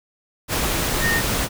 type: tone in noise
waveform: sine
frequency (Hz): 1839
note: A#6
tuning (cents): -24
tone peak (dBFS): -19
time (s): 1-1.22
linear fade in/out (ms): 50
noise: pink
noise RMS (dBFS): -22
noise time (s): 0.48-1.49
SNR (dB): 0
effects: none